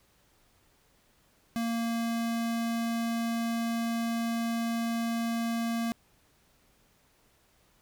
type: tone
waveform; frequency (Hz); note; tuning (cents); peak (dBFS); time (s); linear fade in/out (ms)
square; 231; A#3; -16; -29; 1.56-5.92; 0
effects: pink hiss -66 dBFS RMS until 7.81 s